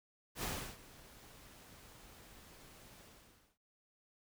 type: noise with ADSR envelope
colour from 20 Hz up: pink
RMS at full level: -38 dBFS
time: 0.35-3.58 s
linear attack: 82 ms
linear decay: 330 ms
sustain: -20 dB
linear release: 590 ms
effects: none